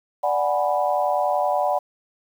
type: chord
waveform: sine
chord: G# half-diminished seventh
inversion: second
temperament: equal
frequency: 587.3 / 740 / 830.6 / 987.8 Hz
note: D5 / F#5 / G#5 / B5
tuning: 0 / 0 / 0 / 0 cents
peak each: -23 / -22 / -27 / -27 dBFS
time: 0.23-1.79 s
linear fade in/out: 10 ms
effects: 8-bit